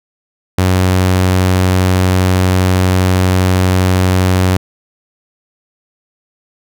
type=tone; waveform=sawtooth; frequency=92.5 Hz; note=F#2; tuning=in tune; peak=-5 dBFS; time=0.58-4.57 s; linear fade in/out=5 ms; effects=none